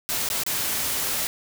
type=noise with dropouts; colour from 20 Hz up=white; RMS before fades=-26 dBFS; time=0.09-1.27 s; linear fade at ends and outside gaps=0 ms; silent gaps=0.288-0.301 / 0.435-0.464 s; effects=none